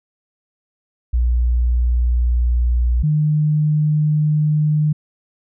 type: tone pair in turn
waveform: sine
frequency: 60.2 / 151.69 Hz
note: B1 / D#3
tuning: -44 / -44 cents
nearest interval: octave + major third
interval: 1600 cents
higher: second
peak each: -13 dBFS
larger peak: neither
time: 1.13-3.03 / 3.03-4.93 s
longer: neither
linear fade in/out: 10 ms
effects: none